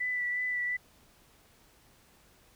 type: tone with vibrato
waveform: sine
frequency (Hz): 1978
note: B6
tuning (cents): +2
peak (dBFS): -29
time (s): 0-0.77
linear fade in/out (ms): 10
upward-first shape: sine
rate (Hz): 2.8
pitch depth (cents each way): 19
effects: pink hiss -62 dBFS RMS until 2.55 s